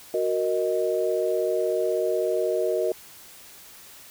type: chord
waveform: sine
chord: D# minor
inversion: first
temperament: equal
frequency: 370 / 466.2 / 622.3 Hz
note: F#4 / A#4 / D#5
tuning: 0 / 0 / 0 cents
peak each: -26 dBFS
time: 0.14-2.92 s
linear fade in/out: 2 ms
effects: white hiss -47 dBFS RMS until 4.1 s